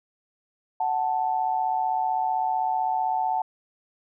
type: tone pair together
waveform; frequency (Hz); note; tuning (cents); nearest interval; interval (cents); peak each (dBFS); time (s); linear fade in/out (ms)
sine; 744.3 / 880; F#5 / A5; +10 / 0; minor third; 290; -25; 0.8-3.42; 5
effects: none